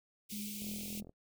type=band-stop noise; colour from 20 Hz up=white; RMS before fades=-45 dBFS; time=0.29-1.01 s; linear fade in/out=20 ms; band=470 to 2200 Hz; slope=96 dB/octave
type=tone with tremolo; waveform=sine; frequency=207.7 Hz; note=G#3; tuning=in tune; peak=-40 dBFS; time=0.32-1.03 s; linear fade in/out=5 ms; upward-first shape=sine; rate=3.1 Hz; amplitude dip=45%
type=click train; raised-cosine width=2 ms; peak=-38 dBFS; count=21; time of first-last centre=0.62-1.094 s; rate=42.2 Hz
effects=noise-tail reverb RT60 0.1 s tail -23 dB re dry